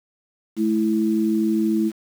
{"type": "tone pair together", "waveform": "sine", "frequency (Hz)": [216, 328.8], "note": ["A3", "E4"], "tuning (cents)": [-32, -4], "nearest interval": "perfect fifth", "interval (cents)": 728, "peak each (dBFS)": -20, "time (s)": [0.56, 1.92], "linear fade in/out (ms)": 50, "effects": ["7-bit"]}